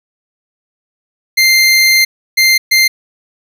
25% pulse tone bursts at uneven times, 2093 Hz, C7, in tune, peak -3 dBFS, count 3, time 1.37-2.05 / 2.37-2.58 / 2.71-2.88 s, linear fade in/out 10 ms, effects none

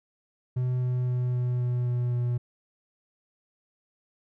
triangle tone with pitch steps, 125.9 / 125.17 / 124.45 / 123.74 / 123.02 / 122.32 / 121.61 Hz, B2 / B2 / B2 / B2 / B2 / B2 / B2, +34 / +24 / +14 / +4 / -6 / -16 / -26 cents, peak -22 dBFS, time 0.56-2.38 s, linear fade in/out 10 ms, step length 260 ms, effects none

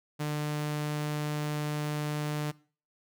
sawtooth tone, 149.6 Hz, D3, 32 cents sharp, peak -26 dBFS, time 0.19-2.52 s, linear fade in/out 20 ms, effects noise-tail reverb RT60 0.4 s tail -20 dB re dry

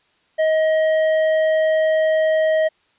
sine tone with hard clipping, 631 Hz, D#5, 24 cents sharp, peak -16 dBFS, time 0.38-2.69 s, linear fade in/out 20 ms, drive 7 dB, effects white hiss -61 dBFS RMS until 2.98 s + resampled to 8000 Hz

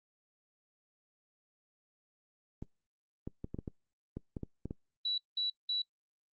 clicks, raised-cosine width 3 ms, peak -26 dBFS, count 11, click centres 2.625 / 3.275 / 3.444 / 3.545 / 3.588 / 3.678 / 4.17 / 4.368 / 4.433 / 4.656 / 4.709 s
sine tone bursts, 3932 Hz, B7, 8 cents flat, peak -31 dBFS, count 3, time 5.05-5.82 s, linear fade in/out 5 ms, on 130 ms, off 190 ms
effects noise-tail reverb RT60 0.1 s tail -23 dB re dry + Opus 24 kbps

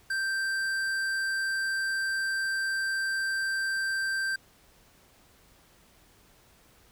sine tone with tanh clipping, 1568 Hz, G6, in tune, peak -29 dBFS, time 0.1-4.36 s, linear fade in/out 5 ms, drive 14 dB, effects pink hiss -60 dBFS RMS until 6.91 s

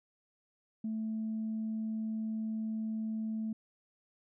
sine tone, 220 Hz, A3, in tune, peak -32 dBFS, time 0.84-3.53 s, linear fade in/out 5 ms, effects tanh soft clip ceiling -29 dBFS

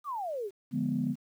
sine exponential sweep, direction down, 1244.5 to 370 Hz, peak -32 dBFS, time 0.04-0.51 s, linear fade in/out 50 ms
sine chord, D diminished seventh, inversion none, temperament equal, 146.83 / 174.61 / 207.7 / 246.9 Hz, D3 / F3 / Ab3 / Cb4, 0 / 0 / 0 / 0 cents, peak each -34 / -36 / -33 / -30 dBFS, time 0.71-1.16 s, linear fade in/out 50 ms
effects tanh soft clip ceiling -18 dBFS + 10-bit

